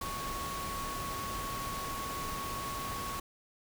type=tone in noise; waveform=sine; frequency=1108.7 Hz; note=C#6; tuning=in tune; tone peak=-38 dBFS; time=0.01-3.2 s; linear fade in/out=5 ms; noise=pink; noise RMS=-40 dBFS; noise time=0.01-3.2 s; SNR=-1 dB; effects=none